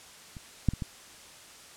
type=clicks; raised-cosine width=5 ms; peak=-30 / -10 / -23 / -20 dBFS; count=4; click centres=0.368 / 0.687 / 0.736 / 0.822 s; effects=white hiss -50 dBFS RMS until 1.76 s + low-pass 9000 Hz 12 dB/octave